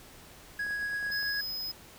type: tone with tremolo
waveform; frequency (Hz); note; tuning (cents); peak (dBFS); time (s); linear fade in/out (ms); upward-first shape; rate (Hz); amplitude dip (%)
triangle; 1661.2; G#6; 0; -28; 0.59-1.41; 5; sine; 9; 25
type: clicks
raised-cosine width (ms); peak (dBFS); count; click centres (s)
1; -36; 8; 0.666 / 0.708 / 0.828 / 0.933 / 1.028 / 1.066 / 1.103 / 1.229
type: tone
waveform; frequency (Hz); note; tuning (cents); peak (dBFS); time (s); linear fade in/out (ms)
square; 5060; D#8; +28; -34; 1.11-1.72; 10
effects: pink hiss -52 dBFS RMS until 1.98 s